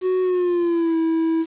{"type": "tone with pitch glide", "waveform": "triangle", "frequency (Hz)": [370, 325.8], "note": ["F#4", "E4"], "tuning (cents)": [0, -20], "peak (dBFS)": -15, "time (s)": [0.01, 1.46], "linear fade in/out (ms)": 50, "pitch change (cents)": -220, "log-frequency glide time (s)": [0.22, 0.97], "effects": ["resampled to 8000 Hz", "8-bit"]}